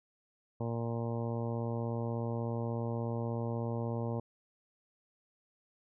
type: harmonic tone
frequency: 116.54 Hz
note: A#2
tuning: in tune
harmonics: 1 / 2 / 3 / 4 / 5 / 6 / 7 / 8 / 9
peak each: -35 / -39 / -44 / -41 / -43 / -51 / -48 / -49 / -53 dBFS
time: 0.6-4.2 s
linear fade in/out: 5 ms
effects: none